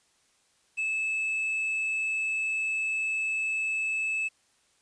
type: tone with quantisation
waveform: triangle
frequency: 2611 Hz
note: E7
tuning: 17 cents flat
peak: -25 dBFS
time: 0.77-4.29 s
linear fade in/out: 20 ms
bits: 9
effects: white hiss -67 dBFS RMS until 4.81 s + resampled to 22050 Hz